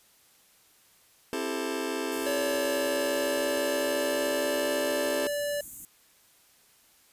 sawtooth chord, A minor seventh, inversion first, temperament just, 264 / 330 / 396 / 440 Hz, C4 / E4 / G4 / A4, +16 / +2 / +18 / 0 cents, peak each -31 dBFS, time 1.33-5.27 s, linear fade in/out 0 ms
white band-stop noise, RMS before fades -42 dBFS, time 2.12-5.85 s, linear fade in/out 0 ms, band 330 to 6500 Hz, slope 96 dB/octave
square tone with pitch glide, 570 to 581 Hz, C#5 to D5, +48 to -19 cents, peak -29 dBFS, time 2.26-5.61 s, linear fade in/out 5 ms, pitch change +33 cents, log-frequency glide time 2.65-4.65 s
effects white hiss -61 dBFS RMS until 7.12 s + resampled to 32000 Hz

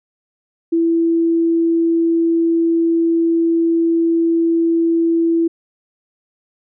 sine tone, 332.5 Hz, E4, 15 cents sharp, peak -12 dBFS, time 0.72-5.48 s, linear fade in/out 10 ms, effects none

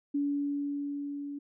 sine tone with level ramp, 285.5 Hz, D4, 49 cents flat, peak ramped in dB -26 to -36 dBFS, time 0.14-1.39 s, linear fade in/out 10 ms, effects none

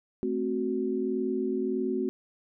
sine chord, F# diminished, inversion first, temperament equal, 220 / 261.6 / 370 Hz, A3 / C4 / F#4, 0 / 0 / 0 cents, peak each -33 / -31 / -29 dBFS, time 0.23-2.09 s, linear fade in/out 0 ms, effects none

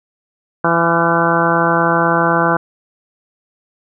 harmonic tone with a mistuned harmonic, 167.9 Hz, E3, 32 cents sharp, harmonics 1 / 2 / 3 / 4 / 5 / 6 / 7 / 8 / 9, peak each -20 / -20 / -20 / -20 / -20 / -20 / -20 / -20 / -20 dBFS, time 0.64-2.57 s, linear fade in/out 5 ms, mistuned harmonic 8, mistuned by +40 cents, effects none

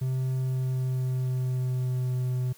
triangle tone with pitch glide, 129.9 to 126.49 Hz, C3 to B2, -12 to +42 cents, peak -23 dBFS, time 0.01-2.53 s, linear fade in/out 10 ms, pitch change -46 cents, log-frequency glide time 0.33-2.18 s, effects white hiss -55 dBFS RMS until 2.57 s

